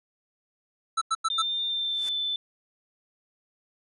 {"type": "tone bursts", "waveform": "square", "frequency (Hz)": 1320, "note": "E6", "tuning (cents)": 2, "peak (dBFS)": -23, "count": 4, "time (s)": [0.97, 1.423], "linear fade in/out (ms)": 10, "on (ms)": 45, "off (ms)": 91}
{"type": "tone with pitch glide", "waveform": "sine", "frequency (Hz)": [3602, 3524], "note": ["A7", "A7"], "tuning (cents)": [40, 2], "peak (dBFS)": -26, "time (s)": [1.3, 2.36], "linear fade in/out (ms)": 2, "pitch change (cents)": -38, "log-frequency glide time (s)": [1.65, 2.12]}
{"type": "noise with exponential growth", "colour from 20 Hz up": "white", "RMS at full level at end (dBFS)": -38, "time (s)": [1.85, 2.09], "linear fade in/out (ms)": 2, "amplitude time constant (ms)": 51}
{"effects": ["resampled to 24000 Hz"]}